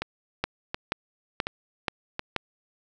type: two click trains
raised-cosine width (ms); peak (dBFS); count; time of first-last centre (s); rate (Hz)
0.3; -9 / -13; 5 / 4; 0.44-2.363 / 0.02-2.194; 2.08 / 1.38
effects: none